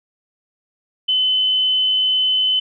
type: tone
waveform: sine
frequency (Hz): 3034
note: F#7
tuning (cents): +43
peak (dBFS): -14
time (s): 1.08-2.6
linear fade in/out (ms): 10
effects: none